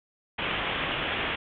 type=low-pass noise; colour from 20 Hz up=white; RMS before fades=-30 dBFS; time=0.38-1.36 s; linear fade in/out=10 ms; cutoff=3400 Hz; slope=96 dB/octave; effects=none